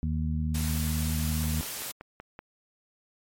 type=harmonic tone; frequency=77.78 Hz; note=D#2; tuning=in tune; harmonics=1 / 2 / 3; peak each=-28 / -31 / -33 dBFS; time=0.03-1.61 s; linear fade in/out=0 ms
type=noise; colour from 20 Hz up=white; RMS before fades=-36 dBFS; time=0.54-1.92 s; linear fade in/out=10 ms
type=click train; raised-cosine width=0.5 ms; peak=-26 dBFS; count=6; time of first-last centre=1.44-2.391 s; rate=5.26 Hz
effects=MP3 64 kbps